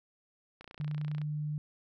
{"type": "click train", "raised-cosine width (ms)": 0.3, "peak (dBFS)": -32, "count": 19, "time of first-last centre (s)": [0.61, 1.216], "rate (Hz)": 29.7}
{"type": "tone", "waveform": "sine", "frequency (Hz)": 150, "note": "D3", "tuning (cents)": 37, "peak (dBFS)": -32, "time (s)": [0.8, 1.58], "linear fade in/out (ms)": 0}
{"effects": []}